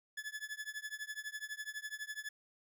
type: tone with tremolo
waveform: 40% pulse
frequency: 1720 Hz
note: A6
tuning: 40 cents flat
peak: -37 dBFS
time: 0.17-2.29 s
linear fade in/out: 5 ms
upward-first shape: triangle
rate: 12 Hz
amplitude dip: 100%
effects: none